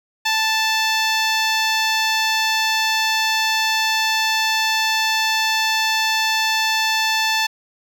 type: tone with notch filter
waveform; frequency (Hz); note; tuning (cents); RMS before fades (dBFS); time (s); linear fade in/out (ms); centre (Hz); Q
10% pulse; 880; A5; 0; -19; 0.25-7.47; 10; 12000; 1.1
effects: none